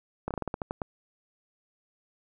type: slowing click train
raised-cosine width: 1 ms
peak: -17 dBFS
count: 10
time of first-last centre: 0.28-0.818 s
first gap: 27 ms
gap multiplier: 1.19
effects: none